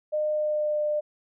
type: tone with pitch glide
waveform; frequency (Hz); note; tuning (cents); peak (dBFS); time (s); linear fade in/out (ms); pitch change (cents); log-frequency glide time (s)
sine; 608 to 599.6; D#5 to D5; -40 to +36; -23; 0.12-1.01; 20; -24; 0.32-0.82
effects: none